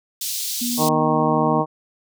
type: high-pass noise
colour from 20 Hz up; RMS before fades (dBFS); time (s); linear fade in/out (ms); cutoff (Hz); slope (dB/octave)
pink; -26; 0.21-0.89; 5; 3800; 24
type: tone with pitch glide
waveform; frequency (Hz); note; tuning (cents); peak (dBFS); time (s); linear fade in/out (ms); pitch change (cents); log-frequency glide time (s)
sine; 241 to 236.7; B3 to A#3; -42 to +27; -23; 0.61-1.61; 10; -31; 1.02-1.4
type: harmonic tone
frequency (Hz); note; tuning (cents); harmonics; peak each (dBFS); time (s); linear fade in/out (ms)
155.56; D#3; 0; 1 / 2 / 3 / 4 / 5 / 6 / 7; -24 / -24 / -24 / -24 / -24 / -24 / -24; 0.77-1.66; 50
effects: none